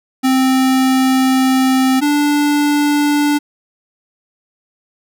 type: tone pair in turn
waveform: square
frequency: 261.6 / 292.5 Hz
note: C4 / D4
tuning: 0 / -7 cents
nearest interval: major second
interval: 193 cents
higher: second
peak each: -11 / -12 dBFS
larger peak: first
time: 0.23-2.01 / 2.01-3.39 s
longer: first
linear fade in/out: 20 ms
effects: none